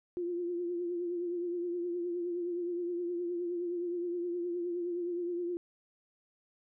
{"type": "tone with vibrato", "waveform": "sine", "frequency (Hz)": 349.2, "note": "F4", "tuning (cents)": 0, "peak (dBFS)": -32, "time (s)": [0.17, 5.57], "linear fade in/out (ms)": 0, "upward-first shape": "triangle", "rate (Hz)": 9.6, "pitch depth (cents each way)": 51, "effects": []}